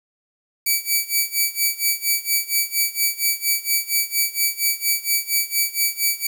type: tone with tremolo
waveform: 5% pulse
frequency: 2297 Hz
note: D7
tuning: 39 cents flat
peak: -6 dBFS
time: 0.66-6.27 s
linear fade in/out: 5 ms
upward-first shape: sine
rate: 4.3 Hz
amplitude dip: 90%
effects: 8-bit